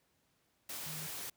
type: tone in noise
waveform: sine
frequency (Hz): 155.56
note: D#3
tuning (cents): 0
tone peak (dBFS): -46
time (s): 0.86-1.07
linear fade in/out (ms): 5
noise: white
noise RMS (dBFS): -43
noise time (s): 0.69-1.3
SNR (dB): -6
effects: pink hiss -75 dBFS RMS until 1.36 s + high-pass 80 Hz 12 dB/octave